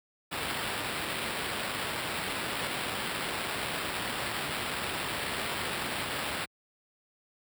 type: noise with sample-and-hold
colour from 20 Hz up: violet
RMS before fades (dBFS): -34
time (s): 0.31-6.46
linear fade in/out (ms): 20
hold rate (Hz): 6300
effects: high-pass 60 Hz 12 dB/octave